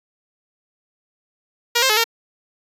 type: tone with pitch steps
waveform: 5% pulse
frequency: 474.3 / 528 / 428 / 459.3 Hz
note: A#4 / C5 / A4 / A#4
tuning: +30 / +16 / -48 / -26 cents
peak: -3 dBFS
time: 1.75-2.042 s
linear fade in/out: 10 ms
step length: 73 ms
effects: resampled to 32000 Hz